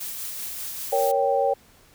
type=noise with tremolo; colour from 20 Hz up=blue; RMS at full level=-32 dBFS; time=0-1.12 s; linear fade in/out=10 ms; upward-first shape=sine; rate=5.1 Hz; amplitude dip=25%
type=chord; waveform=sine; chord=G diminished; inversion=first; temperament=equal; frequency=466.2 / 554.4 / 784 Hz; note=Bb4 / Db5 / G5; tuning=0 / 0 / 0 cents; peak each=-25 / -22 / -23 dBFS; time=0.92-1.54 s; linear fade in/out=10 ms
effects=pink hiss -55 dBFS RMS until 1.94 s